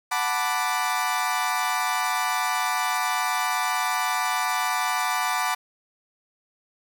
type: chord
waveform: 30% pulse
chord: B minor seventh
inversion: second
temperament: equal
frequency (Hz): 740 / 880 / 987.8 / 1174.7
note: F#5 / A5 / B5 / D6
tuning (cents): 0 / 0 / 0 / 0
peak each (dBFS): -26 / -27 / -26 / -25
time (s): 0.11-5.55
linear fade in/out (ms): 10
effects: none